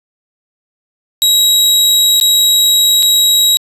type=tone with dropouts; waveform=sawtooth; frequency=3838 Hz; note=A#7; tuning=50 cents sharp; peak=-4 dBFS; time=1.22-3.57 s; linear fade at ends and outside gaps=0 ms; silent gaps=2.2-2.212 / 3.025-3.029 s; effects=resampled to 32000 Hz